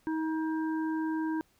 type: harmonic tone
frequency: 317.3 Hz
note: D#4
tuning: 34 cents sharp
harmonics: 1 / 3 / 5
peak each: -29 / -39 / -43 dBFS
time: 0.07-1.41 s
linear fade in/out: 0 ms
effects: pink hiss -68 dBFS RMS until 1.59 s